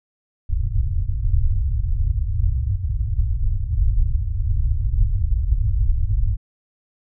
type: low-pass noise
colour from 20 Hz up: pink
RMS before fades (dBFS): -19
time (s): 0.49-6.37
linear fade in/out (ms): 20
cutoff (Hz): 110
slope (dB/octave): 48
effects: none